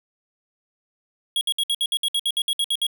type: tone bursts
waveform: square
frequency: 3310 Hz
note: G#7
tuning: 6 cents flat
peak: -20 dBFS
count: 14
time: 1.36-2.867 s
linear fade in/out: 2 ms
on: 51 ms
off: 61 ms
effects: none